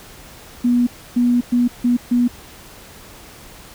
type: tone bursts at uneven times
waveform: sine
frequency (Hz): 242.9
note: B3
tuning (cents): -29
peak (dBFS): -12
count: 5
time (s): 0.64-0.87 / 1.16-1.41 / 1.52-1.68 / 1.84-1.97 / 2.11-2.28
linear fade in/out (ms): 10
effects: pink hiss -41 dBFS RMS until 3.74 s